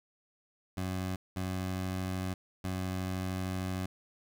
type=tone bursts at uneven times; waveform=20% pulse; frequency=93.1 Hz; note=F#2; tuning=11 cents sharp; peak=-28 dBFS; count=3; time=0.77-1.16 / 1.36-2.34 / 2.64-3.86 s; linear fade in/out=5 ms; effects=none